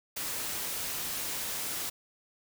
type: noise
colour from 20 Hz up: white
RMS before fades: -35 dBFS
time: 0.16-1.9 s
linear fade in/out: 10 ms
effects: none